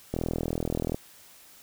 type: click train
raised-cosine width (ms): 2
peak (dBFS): -15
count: 34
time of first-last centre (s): 0.14-0.945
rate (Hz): 41
effects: white hiss -53 dBFS RMS until 1.62 s